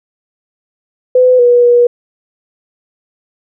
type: tone with pitch steps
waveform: sine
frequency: 505 / 485 / 482.2 Hz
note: B4 / B4 / B4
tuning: +39 / -31 / -41 cents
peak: -4 dBFS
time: 1.15-1.87 s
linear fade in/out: 5 ms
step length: 240 ms
effects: none